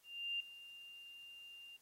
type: tone with ADSR envelope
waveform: sine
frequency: 2794 Hz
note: F7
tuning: in tune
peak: -36 dBFS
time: 0.03-1.77 s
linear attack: 370 ms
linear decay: 6 ms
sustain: -16 dB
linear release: 10 ms
effects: white hiss -72 dBFS RMS until 1.81 s + AAC 48 kbps